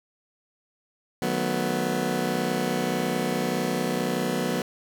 20% pulse chord, B dominant seventh, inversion first, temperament just, 154.34 / 185.21 / 222.2 / 246.9 Hz, D#3 / F#3 / A3 / B3, -14 / +2 / +17 / 0 cents, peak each -28 / -24 / -28 / -23 dBFS, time 1.22-4.62 s, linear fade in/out 2 ms, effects none

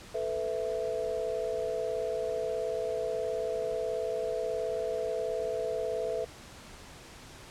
sine chord, A suspended second, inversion none, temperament equal with one note detuned, 440 / 498.5 / 659.3 Hz, A4 / B4 / E5, 0 / +16 / 0 cents, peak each -34 dBFS, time 0.14-6.25 s, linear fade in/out 10 ms, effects pink hiss -49 dBFS RMS until 7.5 s + low-pass 9000 Hz 12 dB/octave

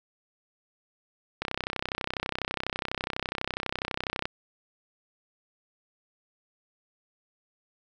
click train, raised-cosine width 0.3 ms, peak -13 dBFS, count 92, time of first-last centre 1.42-4.255 s, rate 32.1 Hz, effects none

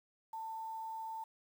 sine tone with quantisation, 892 Hz, A5, 23 cents sharp, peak -40 dBFS, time 0.33-1.24 s, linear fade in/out 5 ms, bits 10, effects none

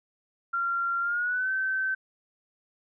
sine tone with pitch glide, 1380 to 1540.1 Hz, F6 to G6, -21 to -31 cents, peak -25 dBFS, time 0.53-1.95 s, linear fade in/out 10 ms, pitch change +190 cents, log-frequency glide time 1.01-1.51 s, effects none

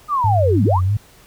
sine linear two-way sweep, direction down then up, 1244.5 to 171.8 to 1244.5 Hz, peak -15 dBFS, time 0.08-0.81 s, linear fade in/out 50 ms, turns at 0.64 s
sine tone with vibrato, 98 Hz, G2, in tune, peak -14 dBFS, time 0.24-0.97 s, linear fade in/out 5 ms, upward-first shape sine, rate 3.1 Hz, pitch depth 130 cents each way
effects pink hiss -48 dBFS RMS until 1.26 s

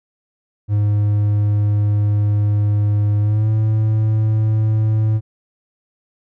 triangle tone with pitch glide, 103.8 to 108.9 Hz, G#2 to A2, 0 to -17 cents, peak -11 dBFS, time 0.68-5.21 s, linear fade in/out 50 ms, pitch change +83 cents, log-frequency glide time 3.2-3.49 s, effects none

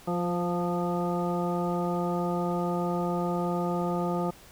harmonic tone with a mistuned harmonic, 175.5 Hz, F3, 9 cents sharp, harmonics 1 / 2 / 3 / 4 / 5 / 7, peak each -29 / -32 / -34 / -35 / -36 / -37 dBFS, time 0.07-4.31 s, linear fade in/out 10 ms, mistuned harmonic 3, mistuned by -22 cents, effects pink hiss -52 dBFS RMS until 4.51 s

